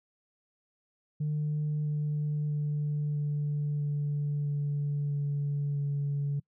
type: tone with pitch steps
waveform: sine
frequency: 150.3 / 149.18 / 148.06 / 146.95 / 145.85 / 144.76 / 143.68 / 142.6 Hz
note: D3 / D3 / D3 / D3 / D3 / D3 / D3 / C#3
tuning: +40 / +27 / +14 / +1 / -12 / -25 / -38 / +49 cents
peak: -26 dBFS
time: 1.2-6.4 s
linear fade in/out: 10 ms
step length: 650 ms
effects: noise-tail reverb RT60 0.1 s tail -26 dB re dry + tanh soft clip ceiling -25 dBFS